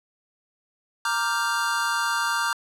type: chord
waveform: square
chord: G minor seventh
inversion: first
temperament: equal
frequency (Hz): 932.3 / 1174.7 / 1396.9 / 1568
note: Bb5 / D6 / F6 / G6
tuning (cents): 0 / 0 / 0 / 0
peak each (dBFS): -29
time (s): 1.05-2.53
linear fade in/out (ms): 2
effects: low-pass 12000 Hz 12 dB/octave